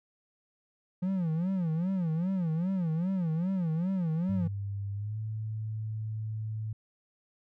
triangle tone with vibrato, 174.61 Hz, F3, in tune, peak -25 dBFS, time 1.02-4.48 s, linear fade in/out 10 ms, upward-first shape sine, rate 2.5 Hz, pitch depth 180 cents each way
sine tone with pitch glide, 100 to 109.05 Hz, G2 to A2, +35 to -15 cents, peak -32 dBFS, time 4.29-6.73 s, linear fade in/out 5 ms, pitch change +150 cents, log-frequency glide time 4.93-5.18 s
effects none

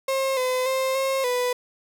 35% pulse tone with pitch steps, 535 / 509 / 526 / 536 / 494.8 Hz, C5 / C5 / C5 / C5 / B4, +38 / -48 / +9 / +42 / +3 cents, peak -20 dBFS, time 0.08-1.53 s, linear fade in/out 5 ms, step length 290 ms, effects none

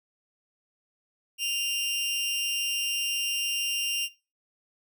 sawtooth tone with amplitude modulation, 2794 Hz, F7, in tune, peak -21 dBFS, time 1.38-4.09 s, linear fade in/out 50 ms, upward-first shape sine, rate 273 Hz, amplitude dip 55%, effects noise-tail reverb RT60 0.3 s tail -19 dB re dry

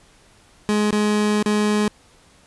30% pulse tone with dropouts, 210 Hz, G#3, 19 cents sharp, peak -14 dBFS, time 0.69-1.88 s, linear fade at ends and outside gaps 0 ms, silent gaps 0.907-0.928 / 1.426-1.46 s, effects pink hiss -53 dBFS RMS until 2.46 s + resampled to 24000 Hz

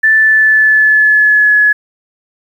sine tone with pitch glide, 1760 to 1697.1 Hz, A6 to G#6, 0 to +37 cents, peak -5 dBFS, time 0.03-1.73 s, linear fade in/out 10 ms, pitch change -63 cents, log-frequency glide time 0.14-1.55 s, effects 7-bit

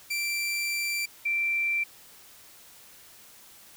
sawtooth / sine tone pair in turn, 2349 / 2349 Hz, D7 / D7, 0 / 0 cents, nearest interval unison, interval 0 cents, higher neither, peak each -24 dBFS, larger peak neither, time 0.1-1.06 / 1.25-1.84 s, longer first, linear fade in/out 10 ms, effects white hiss -52 dBFS RMS until 3.76 s

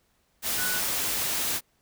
sine tone in noise, 1480 Hz, F#6, in tune, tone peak -31 dBFS, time 0.56-0.82 s, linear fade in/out 50 ms, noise white, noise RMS -28 dBFS, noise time 0.42-1.61 s, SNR -6 dB, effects pink hiss -69 dBFS RMS until 1.81 s

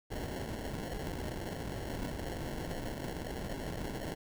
pink noise with sample-and-hold, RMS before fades -39 dBFS, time 0.1-4.15 s, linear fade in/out 20 ms, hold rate 1225 Hz, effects none

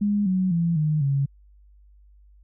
sine tone with pitch steps, 205.4 / 186.19 / 168.78 / 152.99 / 138.68 Hz, G#3 / F#3 / E3 / D#3 / C#3, -19 / +11 / +41 / -29 / +1 cents, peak -19 dBFS, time 0.01-1.26 s, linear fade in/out 10 ms, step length 250 ms, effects added 50 Hz sine -50 dBFS peak until 2.43 s

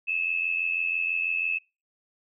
sine tone with amplitude modulation, 2600 Hz, E7, 24 cents flat, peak -21 dBFS, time 0.07-1.59 s, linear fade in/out 20 ms, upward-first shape sine, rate 86.1 Hz, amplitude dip 75%, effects noise-tail reverb RT60 0.3 s tail -26 dB re dry

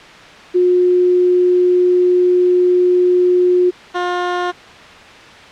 sine / 15% pulse tone pair in turn, 360 / 356.3 Hz, F#4 / F4, -47 / +35 cents, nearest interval unison, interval 18 cents, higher first, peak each -9 / -10 dBFS, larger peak first, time 0.54-3.71 / 3.94-4.52 s, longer first, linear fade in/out 20 ms, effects white hiss -37 dBFS RMS until 5.51 s + low-pass 3000 Hz 12 dB/octave

